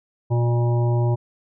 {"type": "harmonic tone with a mistuned harmonic", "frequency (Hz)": 119.7, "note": "A#2", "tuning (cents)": 46, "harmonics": [1, 3, 5, 7, 8], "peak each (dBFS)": [-17, -27, -31, -34, -35], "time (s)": [0.3, 1.16], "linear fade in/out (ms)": 20, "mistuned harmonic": 7, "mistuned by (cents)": -31, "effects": []}